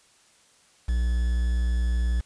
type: tone with quantisation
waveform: triangle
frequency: 59.6 Hz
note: A#1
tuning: 39 cents sharp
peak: -19 dBFS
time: 0.88-2.21 s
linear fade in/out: 10 ms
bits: 7
effects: white hiss -59 dBFS RMS until 2.25 s + resampled to 22050 Hz